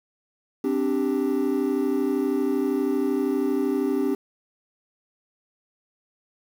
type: chord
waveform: triangle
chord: C suspended second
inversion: none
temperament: just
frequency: 261.6 / 294.3 / 392.4 Hz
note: C4 / D4 / G4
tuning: 0 / +4 / +2 cents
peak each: -23 dBFS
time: 0.64-4.15 s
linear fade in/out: 5 ms
effects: tanh soft clip ceiling -12 dBFS + 8-bit